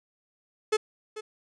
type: tone with echo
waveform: 45% pulse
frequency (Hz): 430.7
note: A4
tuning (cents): -37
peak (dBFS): -21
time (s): 0.72-0.77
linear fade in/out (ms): 10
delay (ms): 440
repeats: 1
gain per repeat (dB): -14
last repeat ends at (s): 1.21
effects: resampled to 22050 Hz